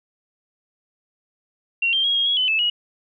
sine tone with pitch steps, 2747 / 3168 / 3293 / 3258 / 3328 / 3024 / 2619 / 2901 Hz, F7 / G7 / G#7 / G#7 / G#7 / F#7 / E7 / F#7, -29 / +18 / -15 / -34 / +3 / +37 / -12 / -35 cents, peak -17 dBFS, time 1.82-2.7 s, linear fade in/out 5 ms, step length 110 ms, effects none

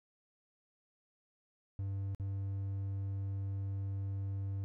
triangle tone with dropouts, 98 Hz, G2, in tune, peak -33 dBFS, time 1.79-4.64 s, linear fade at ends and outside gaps 0 ms, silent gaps 2.148-2.198 s, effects none

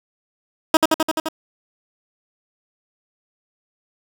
15% pulse tone with echo, 317.5 Hz, D#4, 35 cents sharp, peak -3 dBFS, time 0.74-0.77 s, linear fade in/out 2 ms, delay 86 ms, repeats 6, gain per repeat -2 dB, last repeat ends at 1.286 s, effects none

